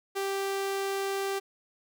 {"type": "tone", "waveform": "sawtooth", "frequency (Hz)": 392, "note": "G4", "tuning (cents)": 0, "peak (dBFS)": -25, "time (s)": [0.15, 1.4], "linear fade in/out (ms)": 20, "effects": []}